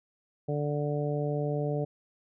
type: harmonic tone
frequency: 146.83 Hz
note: D3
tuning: in tune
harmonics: 1 / 2 / 3 / 4 / 5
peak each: -30 / -37 / -33 / -35 / -41 dBFS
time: 0.48-1.85 s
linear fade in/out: 10 ms
effects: none